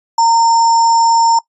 sine tone with sample-and-hold, 918 Hz, A#5, 27 cents flat, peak -7 dBFS, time 0.18-1.39 s, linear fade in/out 5 ms, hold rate 6300 Hz, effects noise-tail reverb RT60 0.1 s tail -21 dB re dry + resampled to 24000 Hz

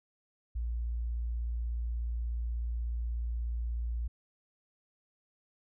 sine tone, 58.27 Hz, A#1, in tune, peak -31 dBFS, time 0.55-4.08 s, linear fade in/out 10 ms, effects none

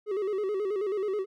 triangle tone with vibrato, 400.8 Hz, G4, 38 cents sharp, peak -25 dBFS, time 0.06-1.26 s, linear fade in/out 50 ms, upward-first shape square, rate 9.3 Hz, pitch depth 90 cents each way, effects none

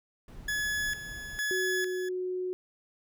brown noise, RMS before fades -46 dBFS, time 0.28-1.39 s, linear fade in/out 2 ms
40% pulse tone with tremolo, 1700 Hz, G#6, 40 cents sharp, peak -28 dBFS, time 0.48-2.09 s, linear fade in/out 5 ms, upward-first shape square, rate 1.1 Hz, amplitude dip 70%
sine tone with pitch glide, 370.5 to 366.5 Hz, F#4 to F#4, +2 to -16 cents, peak -30 dBFS, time 1.51-2.53 s, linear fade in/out 0 ms, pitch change -18 cents, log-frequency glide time 1.63-1.9 s
effects none

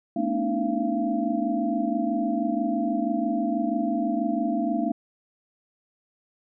sine tone cluster, 218.7 / 243.1 / 285 / 311.1 / 684 Hz, A3 / B3 / C#4 / D#4 / F5, -10 / -27 / +48 / 0 / -36 cents, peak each -29 dBFS, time 0.16-4.92 s, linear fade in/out 5 ms, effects none

